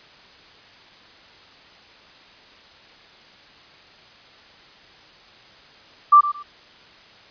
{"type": "tone with echo", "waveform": "sine", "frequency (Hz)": 1174.7, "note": "D6", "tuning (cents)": 0, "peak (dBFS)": -7, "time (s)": [6.12, 6.21], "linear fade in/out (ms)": 10, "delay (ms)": 110, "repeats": 2, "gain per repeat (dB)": -13, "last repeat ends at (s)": 6.43, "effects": ["white hiss -48 dBFS RMS until 7.3 s", "resampled to 11025 Hz"]}